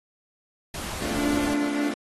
pink noise, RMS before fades -34 dBFS, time 0.74-1.54 s, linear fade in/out 2 ms
sawtooth chord, D minor seventh, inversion second, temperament equal, 220 / 261.6 / 293.7 / 349.2 Hz, A3 / C4 / D4 / F4, 0 / 0 / 0 / 0 cents, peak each -29 / -33 / -31 / -31 dBFS, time 1.02-1.94 s, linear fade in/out 2 ms
harmonic tone, 290 Hz, D4, 22 cents flat, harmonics 1 / 2 / 3 / 5 / 6 / 7 / 8, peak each -24 / -39 / -45 / -42 / -48 / -42 / -46 dBFS, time 1.13-1.92 s, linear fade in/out 50 ms
effects AAC 32 kbps

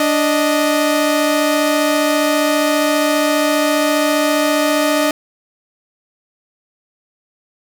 sawtooth tone pair together, 293.2 / 621.3 Hz, D4 / D#5, -3 / -3 cents, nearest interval octave + minor second, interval 1300 cents, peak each -12 dBFS, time 0-5.11 s, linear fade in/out 2 ms, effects none

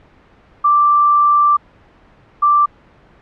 sine tone pair in turn, 1174.7 / 1174.7 Hz, D6 / D6, 0 / 0 cents, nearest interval unison, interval 0 cents, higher neither, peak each -8 dBFS, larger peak neither, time 0.64-1.57 / 2.42-2.66 s, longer first, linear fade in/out 10 ms, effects pink hiss -48 dBFS RMS until 3.21 s + low-pass 2000 Hz 12 dB/octave

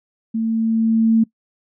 sine tone with level ramp, 224.6 Hz, A3, 36 cents sharp, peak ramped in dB -18 to -10 dBFS, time 0.34-1.24 s, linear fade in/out 10 ms, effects noise-tail reverb RT60 0.1 s tail -22 dB re dry

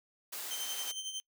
white noise, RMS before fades -41 dBFS, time 0.32-0.92 s, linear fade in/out 10 ms
25% pulse tone with tremolo, 3112 Hz, G7, 13 cents flat, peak -32 dBFS, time 0.51-1.2 s, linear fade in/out 0 ms, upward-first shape sine, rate 11 Hz, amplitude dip 60%
effects noise-tail reverb RT60 0.1 s tail -24 dB re dry + high-pass 400 Hz 12 dB/octave

